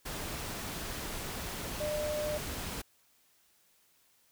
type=tone in noise; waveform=sine; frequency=601 Hz; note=D5; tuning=40 cents sharp; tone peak=-32 dBFS; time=1.8-2.38 s; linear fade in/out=10 ms; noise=pink; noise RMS=-39 dBFS; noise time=0.05-2.82 s; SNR=+4 dB; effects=white hiss -68 dBFS RMS until 4.31 s